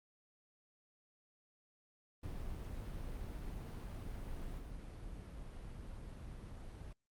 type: noise with level steps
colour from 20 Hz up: brown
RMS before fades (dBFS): -44 / -48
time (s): 2.23-6.93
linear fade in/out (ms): 5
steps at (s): 4.58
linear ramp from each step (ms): 20
effects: Opus 32 kbps